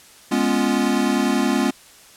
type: chord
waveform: square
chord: C# dominant seventh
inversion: second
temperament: equal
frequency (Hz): 207.7 / 246.9 / 277.2 / 349.2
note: G#3 / B3 / C#4 / E#4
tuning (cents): 0 / 0 / 0 / 0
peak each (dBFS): -24 / -22 / -23 / -26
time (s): 0.31-1.71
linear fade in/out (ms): 10
effects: white hiss -47 dBFS RMS until 2.16 s + low-pass 11000 Hz 12 dB/octave